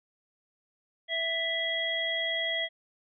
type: harmonic tone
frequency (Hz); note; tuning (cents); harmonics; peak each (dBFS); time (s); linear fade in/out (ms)
659.3; E5; 0; 1 / 3 / 5; -35 / -31 / -31; 1.08-2.69; 50
effects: none